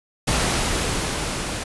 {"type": "noise with level ramp", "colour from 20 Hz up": "pink", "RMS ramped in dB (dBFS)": [-20, -28], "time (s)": [0.27, 1.64], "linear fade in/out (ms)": 10, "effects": ["resampled to 24000 Hz"]}